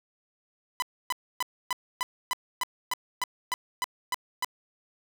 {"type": "tone bursts", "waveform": "sawtooth", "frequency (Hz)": 1000, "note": "B5", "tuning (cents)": 21, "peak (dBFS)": -22, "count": 13, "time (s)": [0.8, 4.446], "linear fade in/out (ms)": 0, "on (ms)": 22, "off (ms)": 280, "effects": []}